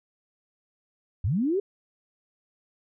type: linear sweep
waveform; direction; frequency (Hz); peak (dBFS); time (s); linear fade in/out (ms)
sine; up; 73.9 to 415.3; -22; 1.24-1.6; 5
effects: none